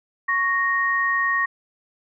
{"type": "tone pair together", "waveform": "sine", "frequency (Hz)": [1108.7, 1864.6], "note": ["C#6", "A#6"], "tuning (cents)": [0, 0], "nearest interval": "major sixth", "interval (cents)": 900, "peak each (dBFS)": [-23, -20], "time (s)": [0.28, 1.46], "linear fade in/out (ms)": 10, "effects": []}